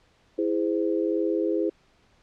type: chord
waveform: sine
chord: E augmented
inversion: none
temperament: just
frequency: 329.6 / 412 / 515 Hz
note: E4 / G#4 / B#4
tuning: 0 / -14 / -28 cents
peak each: -25 / -27 / -29 dBFS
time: 0.38-1.7 s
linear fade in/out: 10 ms
effects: pink hiss -62 dBFS RMS until 2.22 s + low-pass 5000 Hz 12 dB/octave